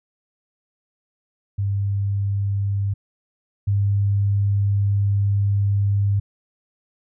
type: tone pair in turn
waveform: sine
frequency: 99.8 / 100.49 Hz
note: G2 / G2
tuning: +32 / +43 cents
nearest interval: unison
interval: 11 cents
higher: second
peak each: -19 / -16 dBFS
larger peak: second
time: 1.58-2.94 / 3.67-6.2 s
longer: second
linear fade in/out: 10 ms
effects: none